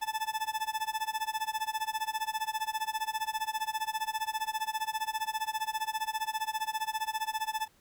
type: tone with tremolo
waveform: 40% pulse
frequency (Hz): 873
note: A5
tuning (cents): -14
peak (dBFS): -27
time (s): 0.01-7.68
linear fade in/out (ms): 20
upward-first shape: sine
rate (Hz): 15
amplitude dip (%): 95
effects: pink hiss -65 dBFS RMS until 7.8 s